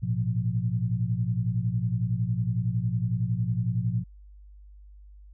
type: tone cluster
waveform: sine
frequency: 110.3 / 121.2 / 175.8 Hz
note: A2 / B2 / F3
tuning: +5 / -32 / +12 cents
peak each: -28 / -27 / -31 dBFS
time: 0.02-4.04 s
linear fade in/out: 20 ms
effects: added 50 Hz sine -46 dBFS peak until 5.33 s